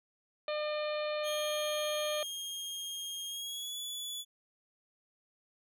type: harmonic tone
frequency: 603 Hz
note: D5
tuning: 46 cents sharp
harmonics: 1 / 2 / 3 / 4 / 5 / 6 / 7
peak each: -33 / -42 / -47 / -44 / -49 / -47 / -48 dBFS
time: 0.48-2.23 s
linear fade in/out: 2 ms
type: tone with pitch glide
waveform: sawtooth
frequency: 3237 to 3429 Hz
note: G#7 to A7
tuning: -45 to -45 cents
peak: -35 dBFS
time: 1.23-4.25 s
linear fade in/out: 50 ms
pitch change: +100 cents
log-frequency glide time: 3.28-3.78 s
effects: none